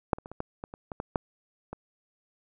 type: clicks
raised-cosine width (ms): 1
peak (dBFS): -7 / -27 / -27 / -27 / -17 / -22 / -27 / -22 / -18 / -11 / -23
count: 11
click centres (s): 0.132 / 0.185 / 0.259 / 0.316 / 0.404 / 0.639 / 0.739 / 0.918 / 1.001 / 1.158 / 1.73
effects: none

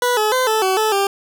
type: tone with pitch steps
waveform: 20% pulse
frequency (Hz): 491.1 / 427.6 / 512 / 437.7 / 378.1 / 434.7 / 395.8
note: B4 / A4 / C5 / A4 / F#4 / A4 / G4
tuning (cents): -10 / -49 / -38 / -9 / +38 / -21 / +17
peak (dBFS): -10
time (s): 0.02-1.07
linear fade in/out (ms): 2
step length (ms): 150
effects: none

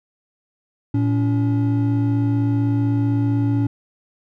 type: tone pair together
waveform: triangle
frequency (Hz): 113.35 / 284.3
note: A#2 / C#4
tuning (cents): -48 / +44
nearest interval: octave + major third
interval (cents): 1592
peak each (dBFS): -16 / -18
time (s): 0.94-3.67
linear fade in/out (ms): 5
effects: none

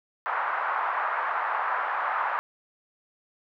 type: band-pass noise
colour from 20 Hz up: pink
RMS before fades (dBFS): -28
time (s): 0.26-2.39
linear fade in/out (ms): 0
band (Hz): 860 to 1500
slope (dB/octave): 24
effects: none

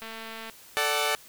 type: click train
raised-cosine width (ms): 0.3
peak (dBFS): -24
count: 108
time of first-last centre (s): 0.02-0.498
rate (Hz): 224
type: chord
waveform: 10% pulse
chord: D major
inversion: second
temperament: equal with one note detuned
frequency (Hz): 440 / 587.3 / 749.5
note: A4 / D5 / F#5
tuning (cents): 0 / 0 / +22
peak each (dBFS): -20 / -20 / -21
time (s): 0.77-1.15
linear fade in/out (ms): 0
effects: white hiss -51 dBFS RMS until 1.28 s

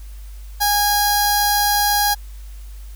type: tone with notch filter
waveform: 10% pulse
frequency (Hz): 822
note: G#5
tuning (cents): -18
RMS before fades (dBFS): -17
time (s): 0.6-2.15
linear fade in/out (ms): 20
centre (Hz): 2600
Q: 0.53
effects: added 50 Hz sine -32 dBFS peak until 2.95 s + white hiss -50 dBFS RMS until 2.95 s

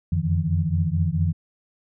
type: tone cluster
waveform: sine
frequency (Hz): 87 / 91.5 / 153 / 167.5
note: F2 / F#2 / D#3 / E3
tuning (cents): -6 / -19 / -29 / +28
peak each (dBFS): -25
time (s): 0.12-1.33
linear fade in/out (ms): 5
effects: none

